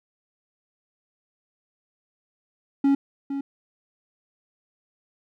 triangle tone with echo, 277.2 Hz, C#4, in tune, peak -14 dBFS, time 2.84-2.95 s, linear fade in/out 5 ms, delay 460 ms, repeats 1, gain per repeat -10 dB, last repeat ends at 3.41 s, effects none

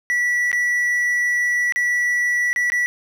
triangle tone with dropouts, 1951 Hz, B6, 22 cents flat, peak -15 dBFS, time 0.1-2.86 s, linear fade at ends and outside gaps 0 ms, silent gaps 0.516-0.529 / 1.723-1.76 / 2.53-2.561 / 2.701-2.72 s, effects none

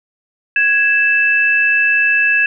sine tone pair together, 1661.2 / 2637 Hz, G#6 / E7, 0 / 0 cents, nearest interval minor sixth, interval 800 cents, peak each -13 dBFS, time 0.56-2.46 s, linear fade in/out 2 ms, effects none

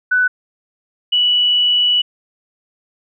sine tone pair in turn, 1494 / 2949 Hz, F#6 / F#7, +16 / -6 cents, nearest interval octave, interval 1178 cents, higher second, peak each -11 dBFS, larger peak neither, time 0.11-0.28 / 1.12-2.02 s, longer second, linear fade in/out 10 ms, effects none

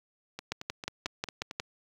two click trains, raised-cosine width 0.2 ms, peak -21 / -14 dBFS, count 6 / 7, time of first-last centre 0.39-1.511 / 0.52-1.599 s, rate 4.46 / 5.56 Hz, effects high-pass 60 Hz 12 dB/octave + 9-bit

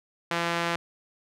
sawtooth tone with band-pass filter, 170 Hz, F3, 46 cents flat, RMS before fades -28 dBFS, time 0.31-0.76 s, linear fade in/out 2 ms, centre 1800 Hz, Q 0.66, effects none

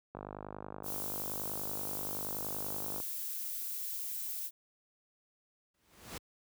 click train, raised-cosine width 1 ms, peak -28 dBFS, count 145, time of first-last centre 0.15-3.001 s, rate 50.5 Hz
violet noise, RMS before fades -39 dBFS, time 0.83-4.51 s, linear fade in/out 50 ms
pink noise with exponential growth, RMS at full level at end -40 dBFS, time 5.74-6.18 s, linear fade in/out 5 ms, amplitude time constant 94 ms
effects high-pass 60 Hz 12 dB/octave

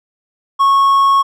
triangle tone, 1100 Hz, C#6, 14 cents flat, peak -6 dBFS, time 0.59-1.23 s, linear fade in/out 20 ms, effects none

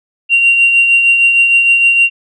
sine tone with tremolo, 2760 Hz, F7, 21 cents flat, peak -3 dBFS, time 0.29-2.1 s, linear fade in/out 50 ms, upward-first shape triangle, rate 6.5 Hz, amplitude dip 50%, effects tanh soft clip ceiling -1 dBFS

